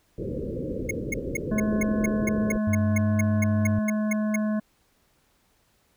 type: low-pass noise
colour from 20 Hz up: white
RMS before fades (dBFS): -31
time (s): 0.18-2.58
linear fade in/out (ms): 5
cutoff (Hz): 540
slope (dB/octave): 96
type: tone bursts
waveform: square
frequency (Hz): 2166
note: C#7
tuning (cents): -41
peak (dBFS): -25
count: 16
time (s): 0.89-4.36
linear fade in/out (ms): 5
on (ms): 20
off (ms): 210
type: harmonic tone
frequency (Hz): 213.5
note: G#3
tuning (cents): +48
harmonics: 1 / 3 / 5 / 7 / 8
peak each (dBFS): -23 / -33 / -41 / -44 / -45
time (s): 1.51-4.6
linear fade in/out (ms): 10
type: tone with pitch glide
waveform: triangle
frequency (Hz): 98 to 100.93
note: G2 to G#2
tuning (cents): 0 to -49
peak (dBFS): -21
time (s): 2.67-3.79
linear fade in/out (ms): 5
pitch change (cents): +51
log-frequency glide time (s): 2.86-3.08
effects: pink hiss -66 dBFS RMS until 5.96 s